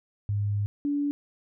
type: tone pair in turn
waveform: sine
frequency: 102.5 / 287.8 Hz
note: G#2 / D4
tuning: -22 / -35 cents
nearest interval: octave + tritone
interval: 1787 cents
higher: second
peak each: -24 dBFS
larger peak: neither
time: 0.29-0.66 / 0.85-1.11 s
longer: first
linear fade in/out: 0 ms
effects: none